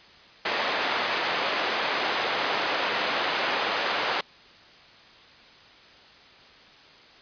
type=band-pass noise; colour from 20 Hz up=pink; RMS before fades=-27 dBFS; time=0.45-4.21 s; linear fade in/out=5 ms; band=560 to 3900 Hz; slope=12 dB/octave; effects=white hiss -51 dBFS RMS until 7.21 s + resampled to 11025 Hz